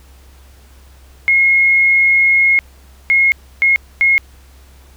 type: tone bursts at uneven times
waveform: sine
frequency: 2158 Hz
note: C#7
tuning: 47 cents flat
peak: -8 dBFS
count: 4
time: 1.28-2.59 / 3.1-3.32 / 3.62-3.76 / 4.01-4.18 s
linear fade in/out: 0 ms
effects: added 66 Hz sine -41 dBFS peak until 4.96 s + pink hiss -49 dBFS RMS until 4.96 s